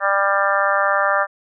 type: harmonic tone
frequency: 198 Hz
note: G3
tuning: 18 cents sharp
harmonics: 3 / 4 / 5 / 6 / 7 / 8 / 9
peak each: -21 / -24 / -27 / -20 / -23 / -24 / -24 dBFS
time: 0-1.27 s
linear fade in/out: 50 ms
effects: none